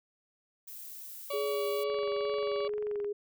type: noise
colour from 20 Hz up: violet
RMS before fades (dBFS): -45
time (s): 0.67-1.84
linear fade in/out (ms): 10
type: harmonic tone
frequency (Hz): 569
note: C#5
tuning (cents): +45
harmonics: 1 / 2 / 4 / 5 / 6 / 7 / 8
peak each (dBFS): -34 / -40 / -46 / -48 / -50 / -51 / -52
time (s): 1.3-2.68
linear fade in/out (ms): 5
type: tone with vibrato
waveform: sine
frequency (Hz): 415.3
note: G#4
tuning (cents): 0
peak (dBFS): -31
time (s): 1.33-3.13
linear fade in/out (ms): 10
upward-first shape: sine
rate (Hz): 2.2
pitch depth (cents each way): 23
type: click train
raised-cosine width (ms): 0.5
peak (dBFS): -34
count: 27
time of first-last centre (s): 1.9-3.045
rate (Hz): 22.7
effects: none